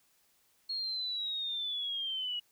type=linear sweep; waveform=sine; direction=down; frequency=4300 to 2893 Hz; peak=-33 dBFS; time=0.69-2.4 s; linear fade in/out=10 ms; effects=white hiss -70 dBFS RMS until 2.51 s